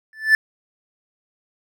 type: tone with exponential growth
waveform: triangle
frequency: 1755 Hz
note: A6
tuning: 5 cents flat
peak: -5 dBFS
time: 0.13-0.35 s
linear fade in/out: 1 ms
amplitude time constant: 47 ms
effects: none